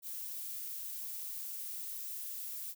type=noise; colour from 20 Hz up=violet; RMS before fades=-42 dBFS; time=0.02-2.75 s; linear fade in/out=50 ms; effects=none